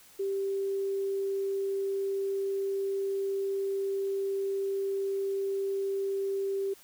sine tone, 392 Hz, G4, in tune, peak -28 dBFS, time 0.19-6.74 s, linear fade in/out 10 ms, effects white hiss -56 dBFS RMS until 6.83 s

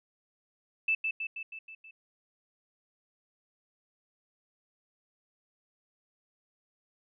sine tone with echo, 2637 Hz, E7, in tune, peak -24 dBFS, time 0.88-0.95 s, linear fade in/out 5 ms, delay 160 ms, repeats 6, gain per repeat -4 dB, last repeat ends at 1.91 s, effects none

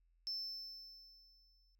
triangle tone with exponential decay, 5300 Hz, E8, 9 cents sharp, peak -35 dBFS, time 0.27-1.75 s, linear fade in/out 0 ms, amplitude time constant 320 ms, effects tanh soft clip ceiling -35 dBFS + added 42 Hz sine -70 dBFS peak until 1.79 s

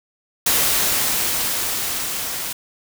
white noise with level ramp, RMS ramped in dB -17 to -27 dBFS, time 0.46-2.53 s, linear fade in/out 5 ms, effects none

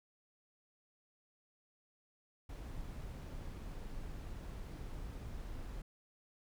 brown noise, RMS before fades -45 dBFS, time 2.49-5.82 s, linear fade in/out 5 ms, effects none

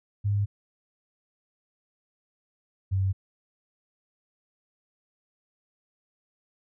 sine tone pair in turn, 101.8 / 95.88 Hz, G#2 / G2, -34 / -38 cents, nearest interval minor second, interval 104 cents, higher first, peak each -22 dBFS, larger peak neither, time 0.24-0.46 / 2.91-3.13 s, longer neither, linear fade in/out 20 ms, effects none

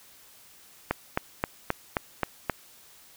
click train, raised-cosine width 0.5 ms, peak -9 dBFS, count 7, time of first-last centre 0.91-2.497 s, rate 3.78 Hz, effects white hiss -54 dBFS RMS until 3.16 s

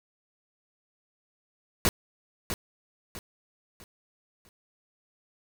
pink noise with echo, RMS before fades -22 dBFS, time 1.85-1.89 s, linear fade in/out 0 ms, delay 650 ms, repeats 4, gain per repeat -9 dB, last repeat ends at 4.49 s, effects none

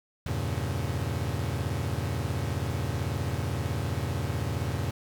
40% pulse chord, E diminished seventh, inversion none, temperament equal, 82.41 / 98 / 116.54 / 138.59 Hz, E2 / G2 / Bb2 / Db3, 0 / 0 / 0 / 0 cents, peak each -33 dBFS, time 0.26-4.91 s, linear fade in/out 5 ms, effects 9-bit

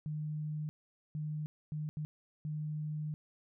sine tone bursts at uneven times, 152.2 Hz, D#3, 38 cents flat, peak -35 dBFS, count 5, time 0.06-0.69 / 1.15-1.46 / 1.72-1.89 / 1.97-2.05 / 2.45-3.14 s, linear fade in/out 0 ms, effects none

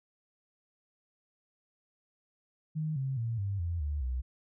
sine tone with pitch steps, 155.56 / 133.87 / 115.2 / 99.14 / 85.31 / 73.41 / 63.18 Hz, D#3 / C3 / A#2 / G2 / F2 / D2 / B1, 0 / +40 / -20 / +20 / -40 / 0 / +40 cents, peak -30 dBFS, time 2.75-4.22 s, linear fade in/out 20 ms, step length 210 ms, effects none

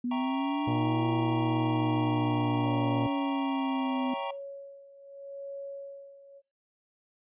sine linear two-way sweep, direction up then down, 241.6 to 329.6 to 256.7 Hz, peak -28 dBFS, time 0.04-4.14 s, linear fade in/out 5 ms, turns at 1.08 s
square chord, E diminished seventh, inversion none, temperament equal, 659.3 / 784 / 932.3 / 1108.7 Hz, E5 / G5 / Bb5 / Db6, 0 / 0 / 0 / 0 cents, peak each -42 / -39 / -36 / -41 dBFS, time 0.11-4.31 s, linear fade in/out 5 ms
harmonic tone, 119.2 Hz, A#2, 39 cents sharp, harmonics 1 / 2 / 3 / 4 / 5 / 6 / 7 / 8, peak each -30 / -36 / -40 / -42 / -44 / -46 / -47 / -48 dBFS, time 0.67-3.07 s, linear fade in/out 5 ms
sine tone with tremolo, 556 Hz, C#5, 5 cents sharp, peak -36 dBFS, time 2.62-6.42 s, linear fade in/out 50 ms, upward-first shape sine, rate 0.76 Hz, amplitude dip 80%
effects noise-tail reverb RT60 0.3 s tail -21 dB re dry + resampled to 8000 Hz

